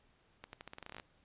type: accelerating click train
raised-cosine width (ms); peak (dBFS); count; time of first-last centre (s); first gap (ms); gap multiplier
0.3; -30; 14; 0.44-0.999; 91; 0.86
effects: pink hiss -70 dBFS RMS until 1.24 s + resampled to 8000 Hz